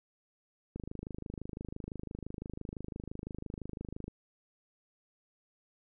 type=click train; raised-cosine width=3 ms; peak=-27 dBFS; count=87; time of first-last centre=0.76-4.08 s; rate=25.9 Hz; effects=none